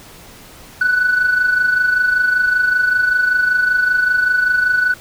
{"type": "tone with amplitude modulation", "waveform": "sine", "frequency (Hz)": 1487, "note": "F#6", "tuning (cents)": 8, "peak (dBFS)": -8, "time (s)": [0.81, 4.94], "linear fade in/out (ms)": 5, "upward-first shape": "sine", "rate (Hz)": 25.2, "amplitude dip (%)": 60, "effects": ["tanh soft clip ceiling -8 dBFS", "pink hiss -40 dBFS RMS until 5 s"]}